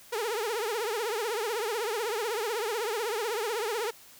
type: tone with vibrato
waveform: sawtooth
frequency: 444.3 Hz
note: A4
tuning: 17 cents sharp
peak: -25 dBFS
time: 0.12-3.91 s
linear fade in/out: 10 ms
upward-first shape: triangle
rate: 16 Hz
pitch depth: 190 cents each way
effects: white hiss -53 dBFS RMS until 4.19 s